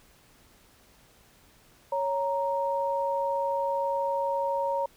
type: tone pair together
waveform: sine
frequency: 554.8 / 933 Hz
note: C#5 / A#5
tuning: +1 / +1 cents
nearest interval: major sixth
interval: 900 cents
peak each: -28 dBFS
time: 1.92-4.86 s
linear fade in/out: 5 ms
effects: pink hiss -59 dBFS RMS until 4.96 s